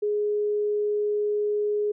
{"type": "tone", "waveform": "sine", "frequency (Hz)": 417, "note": "G#4", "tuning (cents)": 7, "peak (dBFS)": -22, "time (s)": [0.02, 1.92], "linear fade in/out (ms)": 10, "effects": []}